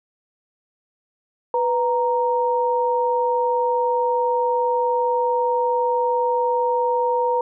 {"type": "tone pair together", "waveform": "sine", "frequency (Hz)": [494.9, 932.3], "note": ["B4", "A#5"], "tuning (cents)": [4, 0], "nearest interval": "major seventh", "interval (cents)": 1096, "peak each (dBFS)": -20, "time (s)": [1.54, 7.41], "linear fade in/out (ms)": 2, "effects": []}